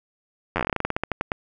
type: slowing click train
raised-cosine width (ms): 0.5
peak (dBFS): -8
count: 19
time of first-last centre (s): 0.56-1.318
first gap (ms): 10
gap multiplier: 1.15
effects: none